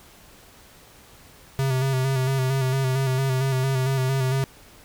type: tone with vibrato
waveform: square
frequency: 132.4 Hz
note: C3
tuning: 21 cents sharp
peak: -21 dBFS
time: 1.59-4.44 s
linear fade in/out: 0 ms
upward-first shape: square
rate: 4.4 Hz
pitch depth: 34 cents each way
effects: pink hiss -50 dBFS RMS until 4.84 s